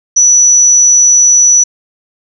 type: tone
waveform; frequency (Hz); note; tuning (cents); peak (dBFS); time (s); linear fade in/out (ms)
sine; 5920; F#8; 0; -3; 0.16-1.64; 10
effects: none